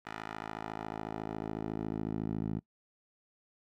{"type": "tone with band-pass filter sweep", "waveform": "10% pulse", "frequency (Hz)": 54, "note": "A1", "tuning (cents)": -32, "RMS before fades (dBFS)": -38, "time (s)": [0.05, 2.6], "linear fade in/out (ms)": 20, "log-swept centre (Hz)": [1500, 190], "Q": 1, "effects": ["noise-tail reverb RT60 0.1 s tail -22 dB re dry"]}